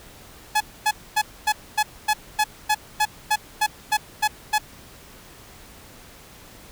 sawtooth tone bursts, 850 Hz, G#5, 40 cents sharp, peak -13 dBFS, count 14, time 0.55-4.584 s, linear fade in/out 10 ms, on 56 ms, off 250 ms, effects pink hiss -46 dBFS RMS until 6.71 s

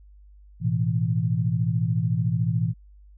sine chord, A suspended second, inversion none, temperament just, 110 / 123.75 / 165 Hz, A2 / B2 / E3, 0 / +4 / +2 cents, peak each -25 dBFS, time 0.6-2.74 s, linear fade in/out 50 ms, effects added 50 Hz sine -47 dBFS peak until 3.17 s

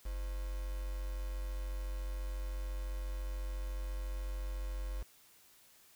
sine tone with quantisation, 47.06 Hz, F#1, 30 cents sharp, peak -36 dBFS, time 0.05-5.03 s, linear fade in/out 10 ms, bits 8, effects white hiss -63 dBFS RMS until 5.95 s

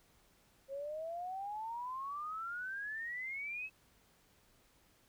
sine exponential sweep, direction up, 536 to 2612 Hz, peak -39 dBFS, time 0.68-3.7 s, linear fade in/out 50 ms, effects pink hiss -69 dBFS RMS until 5.08 s

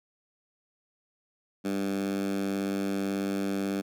10% pulse tone with high-pass filter, 98.2 Hz, G2, 4 cents sharp, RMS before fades -30 dBFS, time 1.64-3.82 s, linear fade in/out 20 ms, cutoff 230 Hz, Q 4.9, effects none

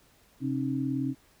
sine tone cluster, 133.2 / 267.7 / 306.5 Hz, C3 / C4 / D#4, +31 / +40 / -26 cents, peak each -33 / -29 / -34 dBFS, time 0.4-1.15 s, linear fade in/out 50 ms, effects pink hiss -62 dBFS RMS until 1.4 s

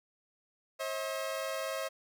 sawtooth tone pair together, 537 / 640.3 Hz, C5 / D#5, +45 / +49 cents, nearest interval minor third, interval 304 cents, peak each -33 / -33 dBFS, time 0.79-1.89 s, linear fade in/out 20 ms, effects none

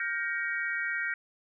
sine chord, G half-diminished seventh, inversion third, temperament just, 1411.2 / 1568 / 1881.6 / 2258 Hz, F6 / G6 / Bb6 / Db7, +18 / 0 / +16 / +31 cents, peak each -36 / -34 / -33 / -37 dBFS, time 0-1.14 s, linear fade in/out 2 ms, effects none

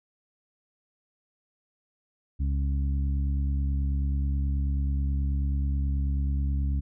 harmonic tone, 69.3 Hz, C#2, in tune, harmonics 1 / 2 / 3 / 4, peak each -24 / -34 / -40 / -41 dBFS, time 2.39-6.81 s, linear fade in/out 20 ms, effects none

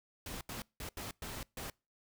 pink noise bursts at uneven times, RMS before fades -43 dBFS, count 6, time 0.26-0.41 / 0.49-0.62 / 0.8-0.89 / 0.97-1.11 / 1.22-1.43 / 1.57-1.7 s, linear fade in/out 2 ms, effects noise-tail reverb RT60 0.3 s tail -26 dB re dry

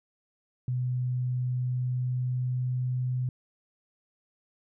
sine tone with pitch glide, 125.5 to 126.52 Hz, B2 to B2, +28 to +42 cents, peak -26 dBFS, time 0.68-3.29 s, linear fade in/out 2 ms, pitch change +14 cents, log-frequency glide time 1.49-3.18 s, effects none

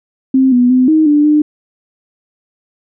sine tone with pitch steps, 263.6 / 246 / 255 / 313.5 / 295 / 300.7 Hz, C4 / B3 / C4 / D#4 / D4 / D4, +13 / -7 / -44 / +13 / +8 / +41 cents, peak -6 dBFS, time 0.34-1.42 s, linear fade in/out 5 ms, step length 180 ms, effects none

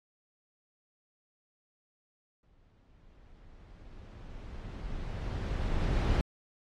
brown noise with exponential growth, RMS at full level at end -25 dBFS, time 2.43-6.21 s, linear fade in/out 1 ms, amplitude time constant 820 ms, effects low-pass 5000 Hz 12 dB/octave + AAC 48 kbps

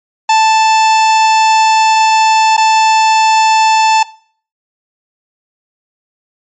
45% pulse tone with dropouts, 880 Hz, A5, in tune, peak -6 dBFS, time 0.29-4.03 s, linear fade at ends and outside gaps 5 ms, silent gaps 2.567-2.577 s, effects noise-tail reverb RT60 0.5 s tail -20 dB re dry + MP3 32 kbps

